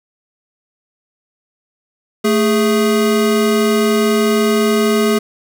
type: tone pair together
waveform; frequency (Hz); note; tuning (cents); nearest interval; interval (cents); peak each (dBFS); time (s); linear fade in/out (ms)
square; 220.8 / 414.4; A3 / G#4; +6 / -4; major seventh; 1090; -15; 2.24-5.19; 10
effects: none